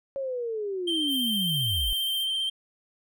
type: linear sweep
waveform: sine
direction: down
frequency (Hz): 554.4 to 38.89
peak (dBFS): -28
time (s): 0.16-1.93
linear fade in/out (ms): 0
type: tone with vibrato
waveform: triangle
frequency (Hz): 3136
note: G7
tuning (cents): 0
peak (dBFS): -24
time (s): 0.87-2.5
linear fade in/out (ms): 10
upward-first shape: sine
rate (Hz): 15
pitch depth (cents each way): 21
type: band-pass noise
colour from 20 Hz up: pink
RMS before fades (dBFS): -39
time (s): 1.07-2.27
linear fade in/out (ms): 50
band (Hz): 10000 to 16000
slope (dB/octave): 48
effects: none